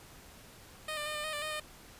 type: tone with pitch steps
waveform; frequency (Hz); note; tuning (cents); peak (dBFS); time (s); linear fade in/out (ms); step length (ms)
10% pulse; 619 / 596 / 608 / 600 / 621 / 591 / 617 / 609; D#5 / D5 / D#5 / D5 / D#5 / D5 / D#5 / D#5; -9 / +25 / -40 / +37 / -3 / +11 / -15 / -37; -27; 0.88-1.6; 5; 90
effects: pink hiss -54 dBFS RMS until 1.99 s + resampled to 32000 Hz